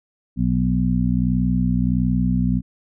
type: harmonic tone with a mistuned harmonic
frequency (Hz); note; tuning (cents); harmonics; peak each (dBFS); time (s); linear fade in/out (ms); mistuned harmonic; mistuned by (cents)
61.5; B1; -7; 1 / 2 / 3 / 4; -24 / -23 / -20 / -22; 0.36-2.62; 50; 1; -37
effects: none